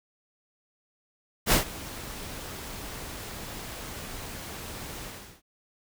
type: noise with ADSR envelope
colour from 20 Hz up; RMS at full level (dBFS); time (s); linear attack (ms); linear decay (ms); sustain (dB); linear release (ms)
pink; -19; 1.46-5.42; 61; 120; -20; 380
effects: none